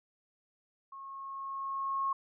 sine tone with level ramp, 1088 Hz, C#6, 33 cents flat, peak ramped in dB -44 to -28 dBFS, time 0.92-2.13 s, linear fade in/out 5 ms, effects none

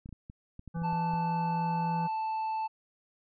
clicks, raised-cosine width 5 ms, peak -32 dBFS, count 10, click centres 0.059 / 0.091 / 0.127 / 0.299 / 0.594 / 0.677 / 0.768 / 0.819 / 0.93 / 1.137 s
harmonic tone, 167.3 Hz, E3, 26 cents sharp, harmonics 1 / 3 / 5 / 7 / 9, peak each -31 / -46 / -45 / -51 / -51 dBFS, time 0.74-2.08 s, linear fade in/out 20 ms
triangle tone, 880 Hz, A5, in tune, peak -28 dBFS, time 0.83-2.68 s, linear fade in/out 20 ms
effects resampled to 11025 Hz

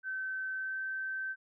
sine tone with pitch glide, 1536 to 1547.6 Hz, G6 to G6, -36 to -23 cents, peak -34 dBFS, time 0.03-1.36 s, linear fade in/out 50 ms, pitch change +13 cents, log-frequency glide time 0.54-0.79 s, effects none

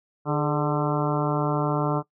harmonic tone with a mistuned harmonic, 148.8 Hz, D3, 23 cents sharp, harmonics 1 / 2 / 3 / 4 / 5 / 6 / 7 / 8 / 9, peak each -25 / -28 / -30 / -31 / -32 / -33 / -33 / -34 / -35 dBFS, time 0.25-2.03 s, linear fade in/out 50 ms, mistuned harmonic 3, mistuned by -77 cents, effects noise-tail reverb RT60 0.1 s tail -20 dB re dry

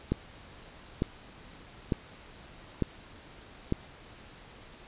click train, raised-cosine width 3 ms, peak -13 dBFS, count 5, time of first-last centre 0.12-3.724 s, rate 1.11 Hz, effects pink hiss -51 dBFS RMS until 4.87 s + resampled to 8000 Hz

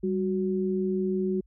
sine tone pair together, 196 / 370 Hz, G3 / F#4, 0 / 0 cents, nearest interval major seventh, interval 1100 cents, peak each -27 dBFS, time 0.03-1.41 s, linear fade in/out 10 ms, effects added 50 Hz sine -56 dBFS peak until 1.46 s

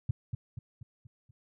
sine tone with echo, 116.8 Hz, A#2, 4 cents sharp, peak -23 dBFS, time 0.09-0.11 s, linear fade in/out 5 ms, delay 240 ms, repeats 5, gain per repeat -6 dB, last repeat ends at 1.31 s, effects none

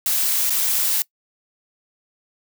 blue noise with dropouts, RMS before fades -20 dBFS, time 0.06-1.02 s, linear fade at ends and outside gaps 1 ms, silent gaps 0.497-0.504 s, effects noise-tail reverb RT60 0.1 s tail -23 dB re dry

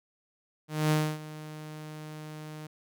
sawtooth tone with ADSR envelope, 153.8 Hz, D#3, 20 cents flat, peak -18 dBFS, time 0.68-2.67 s, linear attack 230 ms, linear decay 270 ms, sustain -18 dB, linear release 6 ms, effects none

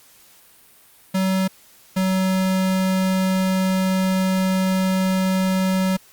square tone pair in turn, 189.2 / 188.23 Hz, F#3 / F#3, +39 / +30 cents, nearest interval unison, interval 9 cents, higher first, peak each -18 dBFS, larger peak neither, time 1.14-1.48 / 1.96-5.97 s, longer second, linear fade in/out 10 ms, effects white hiss -51 dBFS RMS until 6.12 s + Opus 48 kbps

